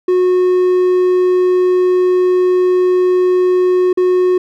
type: tone with dropouts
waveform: triangle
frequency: 364.7 Hz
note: F#4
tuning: 25 cents flat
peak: -7 dBFS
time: 0.08-4.38 s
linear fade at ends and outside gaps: 5 ms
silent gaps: 3.93-3.973 s
effects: none